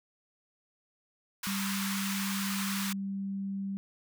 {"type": "high-pass noise", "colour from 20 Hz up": "pink", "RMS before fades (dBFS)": -36, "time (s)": [1.43, 2.93], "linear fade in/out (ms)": 5, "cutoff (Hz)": 980, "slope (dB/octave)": 48}
{"type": "tone", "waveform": "sine", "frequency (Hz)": 196, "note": "G3", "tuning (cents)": 0, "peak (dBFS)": -32, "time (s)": [1.47, 3.77], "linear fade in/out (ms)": 0}
{"effects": []}